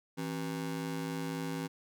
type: ring-modulated tone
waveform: 35% pulse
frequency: 216.6 Hz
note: A3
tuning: 27 cents flat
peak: -30 dBFS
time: 0.17-1.68 s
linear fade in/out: 20 ms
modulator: 51.9 Hz
effects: none